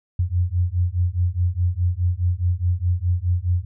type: beating tone pair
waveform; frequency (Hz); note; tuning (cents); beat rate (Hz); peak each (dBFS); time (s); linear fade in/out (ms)
sine; 86.6 / 91.4; F2 / F#2; -14 / -21; 4.8; -21; 0.19-3.65; 5
effects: none